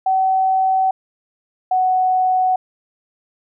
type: tone pair in turn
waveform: sine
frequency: 760 / 743.1 Hz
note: F#5 / F#5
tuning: +46 / +7 cents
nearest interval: unison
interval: 39 cents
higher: first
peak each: -13 dBFS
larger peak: neither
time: 0.06-0.91 / 1.71-2.56 s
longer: neither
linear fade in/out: 5 ms
effects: none